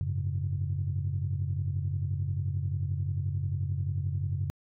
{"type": "chord", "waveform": "sine", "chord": "F# suspended second", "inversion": "none", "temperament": "equal", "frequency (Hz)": [92.5, 103.83, 138.59], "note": ["F#2", "G#2", "C#3"], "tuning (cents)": [0, 0, 0], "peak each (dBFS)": [-30, -34, -32], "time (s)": [0.01, 4.5], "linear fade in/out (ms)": 0, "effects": ["tanh soft clip ceiling -20 dBFS"]}